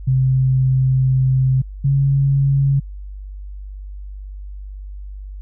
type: tone pair in turn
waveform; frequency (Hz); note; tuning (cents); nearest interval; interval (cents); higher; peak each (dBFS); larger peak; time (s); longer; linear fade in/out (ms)
sine; 130.81 / 137.99; C3 / C#3; 0 / -8; minor second; 92; second; -12; neither; 0.07-1.62 / 1.84-2.8; first; 10
effects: added 49 Hz sine -29 dBFS peak until 5.41 s